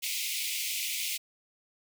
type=high-pass noise; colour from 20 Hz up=pink; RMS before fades=-33 dBFS; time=0.02-1.18 s; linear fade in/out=20 ms; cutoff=2100 Hz; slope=96 dB/octave; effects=none